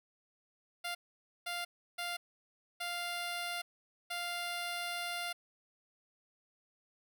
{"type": "tone bursts at uneven times", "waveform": "10% pulse", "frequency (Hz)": 698.5, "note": "F5", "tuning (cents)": 0, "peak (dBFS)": -28, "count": 5, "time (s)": [[0.84, 0.95], [1.46, 1.65], [1.98, 2.17], [2.8, 3.62], [4.1, 5.33]], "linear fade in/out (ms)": 10, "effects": []}